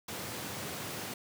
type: high-pass noise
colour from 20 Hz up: pink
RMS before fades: -40 dBFS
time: 0.08-1.14 s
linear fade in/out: 5 ms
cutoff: 100 Hz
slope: 24 dB/octave
effects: none